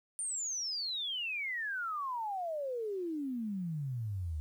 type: exponential sweep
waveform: sine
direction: down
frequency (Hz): 9210 to 73.8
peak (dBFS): -34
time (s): 0.19-4.4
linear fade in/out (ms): 0
effects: 11-bit